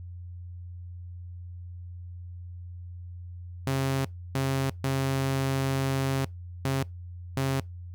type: tone bursts at uneven times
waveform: sawtooth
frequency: 135 Hz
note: C#3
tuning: 45 cents flat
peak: -21 dBFS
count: 5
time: 3.67-4.05 / 4.35-4.7 / 4.84-6.25 / 6.65-6.83 / 7.37-7.6 s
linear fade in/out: 2 ms
effects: noise-tail reverb RT60 0.2 s tail -24 dB re dry + added 88 Hz sine -38 dBFS peak until 7.94 s